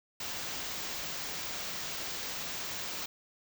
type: band-stop noise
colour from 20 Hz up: white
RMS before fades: -38 dBFS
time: 0.2-3.06 s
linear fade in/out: 5 ms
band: 7300 to 16000 Hz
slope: 48 dB/octave
effects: none